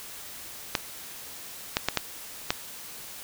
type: clicks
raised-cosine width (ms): 0.2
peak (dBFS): -5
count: 5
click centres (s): 0.752 / 1.769 / 1.886 / 1.973 / 2.505
effects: white hiss -42 dBFS RMS until 3.23 s